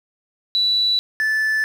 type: tone pair in turn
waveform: sine / triangle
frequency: 3951 / 1747.8 Hz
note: B7 / A6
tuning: 0 / -12 cents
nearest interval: octave + major second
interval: 1412 cents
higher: first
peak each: -15 dBFS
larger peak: neither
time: 0.55-0.99 / 1.2-1.64 s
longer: neither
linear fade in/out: 0 ms
effects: 7-bit